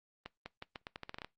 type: accelerating click train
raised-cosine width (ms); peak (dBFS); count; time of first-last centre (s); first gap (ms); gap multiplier
0.3; -26; 12; 0.26-1.246; 200; 0.82
effects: noise-tail reverb RT60 0.2 s tail -23 dB re dry + Opus 32 kbps